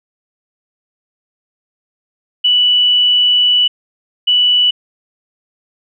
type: tone bursts at uneven times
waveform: sine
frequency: 2960 Hz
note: F#7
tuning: in tune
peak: -8 dBFS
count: 2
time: 2.44-3.68 / 4.27-4.71 s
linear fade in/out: 10 ms
effects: none